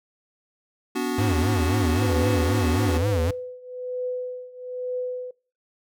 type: chord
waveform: square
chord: B minor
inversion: none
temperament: equal with one note detuned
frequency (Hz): 246.9 / 288.1 / 370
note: B3 / D4 / F#4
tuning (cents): 0 / -33 / 0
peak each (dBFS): -29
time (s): 0.95-2.98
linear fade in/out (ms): 10
type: tone with vibrato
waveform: square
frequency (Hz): 92.3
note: F#2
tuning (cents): -4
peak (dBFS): -22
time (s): 1.18-3.31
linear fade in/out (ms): 5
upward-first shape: sine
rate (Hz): 3.8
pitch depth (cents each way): 270
type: tone with tremolo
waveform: sine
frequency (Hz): 501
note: B4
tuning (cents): +25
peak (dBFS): -24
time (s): 2.02-5.31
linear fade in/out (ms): 5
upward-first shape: triangle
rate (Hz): 1.1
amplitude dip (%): 90
effects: noise-tail reverb RT60 0.4 s tail -24 dB re dry